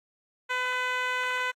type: tone with band-pass filter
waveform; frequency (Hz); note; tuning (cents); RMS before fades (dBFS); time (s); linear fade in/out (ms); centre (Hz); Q
10% pulse; 503; B4; +32; -29; 0.49-1.52; 20; 1500; 0.96
effects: AAC 64 kbps